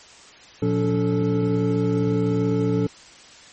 triangle tone cluster, 117.9 / 179.1 / 285.1 / 438.5 Hz, A#2 / F3 / C#4 / A4, +20 / +44 / +49 / -6 cents, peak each -22 dBFS, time 0.62-2.87 s, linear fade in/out 5 ms, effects white hiss -46 dBFS RMS until 3.52 s + MP3 32 kbps

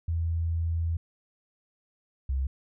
sine tone pair in turn, 83 / 66.62 Hz, E2 / C2, +12 / +32 cents, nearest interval major third, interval 380 cents, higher first, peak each -25 dBFS, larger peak neither, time 0.08-0.97 / 2.29-2.47 s, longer first, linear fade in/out 5 ms, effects none

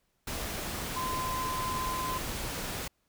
sine tone in noise, 1028 Hz, C6, 31 cents flat, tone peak -32 dBFS, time 0.96-2.18 s, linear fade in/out 5 ms, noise pink, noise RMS -36 dBFS, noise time 0.27-2.88 s, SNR +1 dB, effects pink hiss -75 dBFS RMS until 3.08 s

